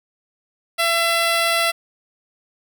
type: tone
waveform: 10% pulse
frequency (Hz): 673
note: E5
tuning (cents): +36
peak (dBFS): -8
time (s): 0.78-1.72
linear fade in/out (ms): 20
effects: none